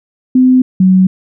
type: tone pair in turn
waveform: sine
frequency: 255.7 / 186.89 Hz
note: C4 / F#3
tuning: -40 / +18 cents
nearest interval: perfect fourth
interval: 542 cents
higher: first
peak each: -4 dBFS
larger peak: neither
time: 0.35-0.62 / 0.8-1.07 s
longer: neither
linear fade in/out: 5 ms
effects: none